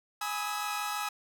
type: chord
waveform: sawtooth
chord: E major seventh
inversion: first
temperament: equal with one note detuned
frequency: 830.6 / 987.8 / 1244.5 / 1290.6 Hz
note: G#5 / B5 / D#6 / E6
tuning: 0 / 0 / 0 / -37 cents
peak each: -32 / -38 / -37 / -32 dBFS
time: 0.21-1.09 s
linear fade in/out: 5 ms
effects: none